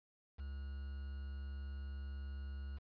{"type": "tone with quantisation", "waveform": "triangle", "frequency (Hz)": 69.2, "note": "C#2", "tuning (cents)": -2, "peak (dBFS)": -40, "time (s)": [0.38, 2.79], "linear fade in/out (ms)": 20, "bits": 10, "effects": ["resampled to 11025 Hz"]}